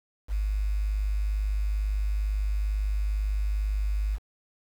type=tone with quantisation; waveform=sine; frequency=51.1 Hz; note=G#1; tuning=27 cents flat; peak=-24 dBFS; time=0.28-4.19 s; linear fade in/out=50 ms; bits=8; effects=none